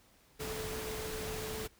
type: tone in noise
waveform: sine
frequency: 436.1 Hz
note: A4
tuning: 15 cents flat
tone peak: -41 dBFS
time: 0.39-1.68 s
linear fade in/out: 20 ms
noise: pink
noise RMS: -41 dBFS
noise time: 0.39-1.68 s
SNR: -3 dB
effects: pink hiss -65 dBFS RMS until 1.79 s